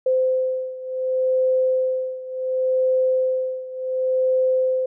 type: beating tone pair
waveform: sine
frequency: 516 / 516.69 Hz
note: C5 / C5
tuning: -24 / -22 cents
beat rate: 0.69 Hz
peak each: -20 / -23 dBFS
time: 0.06-4.86 s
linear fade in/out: 5 ms
effects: none